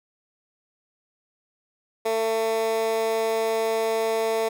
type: tone with high-pass filter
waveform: 15% pulse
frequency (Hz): 223.6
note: A3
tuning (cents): +28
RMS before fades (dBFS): -24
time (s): 2.05-4.49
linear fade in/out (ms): 10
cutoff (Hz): 490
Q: 2.6
effects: none